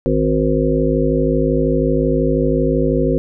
harmonic tone with a mistuned harmonic, 52.8 Hz, G#1, 29 cents sharp, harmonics 1 / 3 / 5 / 7 / 9 / 10, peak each -21 / -20 / -19 / -20 / -20 / -22 dBFS, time 0.06-3.18 s, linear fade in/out 0 ms, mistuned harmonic 1, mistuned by +69 cents, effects none

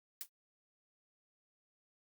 blue noise with exponential decay, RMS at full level -38 dBFS, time 0.21-0.29 s, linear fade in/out 0 ms, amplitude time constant 16 ms, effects noise-tail reverb RT60 0.1 s tail -26 dB re dry + Opus 48 kbps

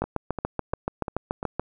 two click trains, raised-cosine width 1 ms, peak -11 / -16 dBFS, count 12 / 5, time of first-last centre 0.02-1.596 / 0.04-1.429 s, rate 6.98 / 2.88 Hz, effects none

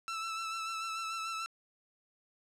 sawtooth tone with vibrato, 1326 Hz, E6, 10 cents sharp, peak -32 dBFS, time 0.08-1.46 s, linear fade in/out 0 ms, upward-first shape sine, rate 6.8 Hz, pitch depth 27 cents each way, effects low-pass 8000 Hz 12 dB/octave

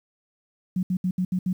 sine tone bursts at uneven times, 183.1 Hz, F#3, 18 cents flat, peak -21 dBFS, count 6, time 0.76-0.83 / 0.9-0.97 / 1.04-1.11 / 1.18-1.25 / 1.32-1.39 / 1.46-1.53 s, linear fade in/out 5 ms, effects 9-bit

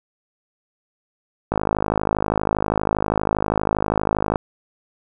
click train, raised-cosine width 1 ms, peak -5 dBFS, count 150, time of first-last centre 1.52-4.358 s, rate 52.5 Hz, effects none

